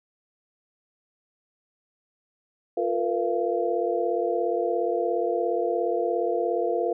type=tone cluster; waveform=sine; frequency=350.8 / 453.5 / 490.6 / 685 Hz; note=F4 / A#4 / B4 / F5; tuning=+8 / -48 / -12 / -34 cents; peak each=-28 dBFS; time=2.77-6.93 s; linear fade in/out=5 ms; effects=none